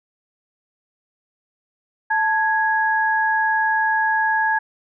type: tone pair together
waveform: sine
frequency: 880 / 1661.2 Hz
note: A5 / G#6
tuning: 0 / 0 cents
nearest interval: major seventh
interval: 1100 cents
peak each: -19 dBFS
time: 2.1-4.59 s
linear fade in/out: 10 ms
effects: none